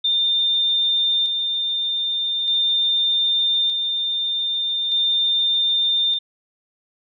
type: tone with tremolo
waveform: sine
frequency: 3607 Hz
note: A7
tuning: 42 cents sharp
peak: -16 dBFS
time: 0.04-6.19 s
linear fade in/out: 10 ms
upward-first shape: square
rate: 0.41 Hz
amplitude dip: 35%
effects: none